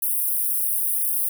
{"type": "high-pass noise", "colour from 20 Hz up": "white", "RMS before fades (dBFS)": -23, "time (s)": [0.02, 1.29], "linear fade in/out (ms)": 5, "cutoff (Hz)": 9200, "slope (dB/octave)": 96, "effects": []}